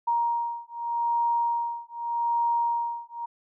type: beating tone pair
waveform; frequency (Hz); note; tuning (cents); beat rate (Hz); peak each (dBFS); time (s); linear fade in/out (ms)
sine; 939 / 939.83; A#5 / A#5; +12 / +14; 0.83; -27; 0.07-3.26; 10
effects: none